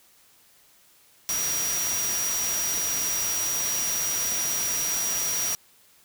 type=tone in noise; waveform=sine; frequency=5760 Hz; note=F#8; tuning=47 cents flat; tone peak=-26 dBFS; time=1.29-5.55 s; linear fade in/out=0 ms; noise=white; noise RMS=-30 dBFS; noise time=1.29-5.55 s; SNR=+1 dB; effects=white hiss -58 dBFS RMS until 6.04 s